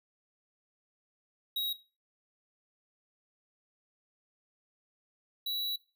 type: tone pair in turn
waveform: square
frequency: 3818 / 3923 Hz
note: A#7 / B7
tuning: +41 / -12 cents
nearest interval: unison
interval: 47 cents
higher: second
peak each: -31 / -33 dBFS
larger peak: first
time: 1.56-1.73 / 5.46-5.76 s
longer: second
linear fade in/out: 5 ms
effects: noise-tail reverb RT60 0.3 s tail -17 dB re dry